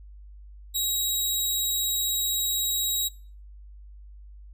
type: tone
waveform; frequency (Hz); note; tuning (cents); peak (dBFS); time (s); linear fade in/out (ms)
15% pulse; 3829; A#7; +46; -17; 0.74-3.09; 20
effects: noise-tail reverb RT60 0.4 s tail -21 dB re dry + added 50 Hz sine -43 dBFS peak until 4.53 s